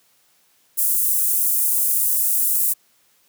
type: high-pass noise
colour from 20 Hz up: pink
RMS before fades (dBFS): -19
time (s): 0.77-2.74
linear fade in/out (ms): 20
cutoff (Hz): 9800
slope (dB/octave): 24
effects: white hiss -60 dBFS RMS until 3.28 s + high-pass 100 Hz 12 dB/octave